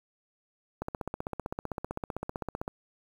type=click train; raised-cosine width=1 ms; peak=-19 dBFS; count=30; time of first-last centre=0.82-2.679 s; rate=15.6 Hz; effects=8-bit